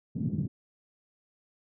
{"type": "band-pass noise", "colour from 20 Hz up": "pink", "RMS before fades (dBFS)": -31, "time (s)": [0.15, 0.48], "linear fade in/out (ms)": 10, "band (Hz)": [130, 220], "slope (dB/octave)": 24, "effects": []}